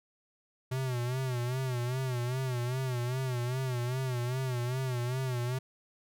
square tone with vibrato, 126.2 Hz, B2, 38 cents sharp, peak -31 dBFS, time 0.71-5.59 s, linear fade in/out 10 ms, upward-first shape sine, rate 2.5 Hz, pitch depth 86 cents each way, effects none

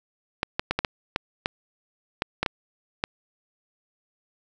clicks, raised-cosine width 0.3 ms, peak -7 dBFS, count 11, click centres 0.431 / 0.595 / 0.71 / 0.79 / 0.848 / 1.161 / 1.459 / 2.221 / 2.43 / 2.462 / 3.039 s, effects none

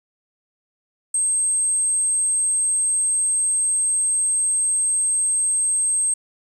sine tone, 8372 Hz, C9, in tune, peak -15 dBFS, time 1.14-6.14 s, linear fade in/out 5 ms, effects tanh soft clip ceiling -16 dBFS + 8-bit

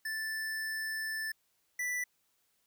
square tone pair in turn, 1760 / 1975.5 Hz, A6 / B6, 0 / 0 cents, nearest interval major second, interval 200 cents, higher second, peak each -35 / -33 dBFS, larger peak second, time 0.05-1.32 / 1.79-2.04 s, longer first, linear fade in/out 5 ms, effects white hiss -75 dBFS RMS until 2.66 s

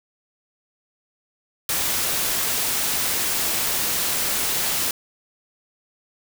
white noise, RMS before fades -23 dBFS, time 1.69-4.91 s, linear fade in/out 2 ms, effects none

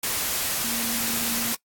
sine tone in noise, 232.4 Hz, A#3, 5 cents flat, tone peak -32 dBFS, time 0.64-1.53 s, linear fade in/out 5 ms, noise white, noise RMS -26 dBFS, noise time 0.03-1.55 s, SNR -9 dB, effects noise-tail reverb RT60 0.1 s tail -20 dB re dry + AAC 64 kbps

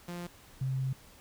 sawtooth / sine tone pair in turn, 174.61 / 132.15 Hz, F3 / C3, 0 / +18 cents, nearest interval perfect fourth, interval 482 cents, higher first, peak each -34 / -29 dBFS, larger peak second, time 0.08-0.27 / 0.61-0.93 s, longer second, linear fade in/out 5 ms, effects pink hiss -56 dBFS RMS until 1.2 s

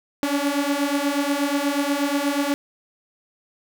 sawtooth beating tone pair, 280 / 288.3 Hz, C#4 / D4, +18 / -32 cents, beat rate 8.3 Hz, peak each -20 / -19 dBFS, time 0.23-2.54 s, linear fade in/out 0 ms, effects none

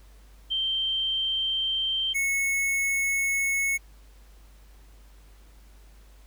sine / square tone pair in turn, 3136 / 2198 Hz, G7 / C#7, 0 / -15 cents, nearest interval tritone, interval 615 cents, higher first, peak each -24 dBFS, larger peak neither, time 0.5-2.14 / 2.14-3.78 s, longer neither, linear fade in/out 20 ms, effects added 50 Hz sine -49 dBFS peak until 6.26 s + pink hiss -60 dBFS RMS until 6.26 s

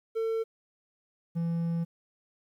triangle tone pair in turn, 450 / 167.88 Hz, A4 / E3, +39 / +32 cents, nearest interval octave + perfect fourth, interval 1707 cents, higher first, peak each -25 dBFS, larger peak neither, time 0.15-0.44 / 1.35-1.85 s, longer second, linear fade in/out 20 ms, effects 11-bit

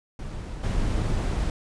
brown noise with level steps, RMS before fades -34 / -25 dBFS, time 0.19-1.5 s, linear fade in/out 2 ms, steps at 0.63 s, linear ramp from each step 10 ms, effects resampled to 22050 Hz

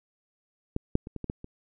clicks, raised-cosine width 3 ms, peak -15 / -9 / -26 / -22 / -21 / -17 / -27 dBFS, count 7, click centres 0.764 / 0.954 / 1.071 / 1.163 / 1.243 / 1.299 / 1.444 s, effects none

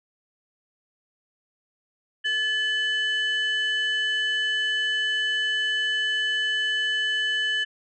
sine tone pair together, 1727 / 3002 Hz, A6 / F#7, -33 / +24 cents, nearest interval minor seventh, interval 957 cents, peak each -23 / -24 dBFS, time 2.24-7.65 s, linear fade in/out 20 ms, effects tanh soft clip ceiling -18 dBFS

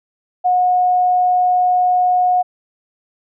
sine tone, 726 Hz, F#5, 33 cents flat, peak -11 dBFS, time 0.44-2.43 s, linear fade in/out 20 ms, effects none

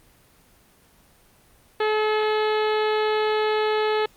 harmonic tone, 429.3 Hz, A4, 43 cents flat, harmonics 1 / 2 / 3 / 4 / 5 / 6 / 7 / 8 / 9 / 10, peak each -21 / -27 / -31 / -33 / -35 / -37 / -38 / -39 / -40 / -41 dBFS, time 1.8-4.06 s, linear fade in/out 5 ms, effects pink hiss -56 dBFS RMS until 4.16 s + Opus 24 kbps

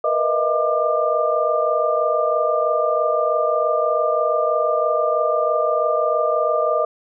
sine tone cluster, 471 / 494.2 / 622 / 668 / 1195 Hz, A#4 / B4 / D#5 / E5 / D6, +18 / +1 / -1 / +23 / +30 cents, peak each -26 / -26 / -19 / -25 / -22 dBFS, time 0.04-6.85 s, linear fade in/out 5 ms, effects none

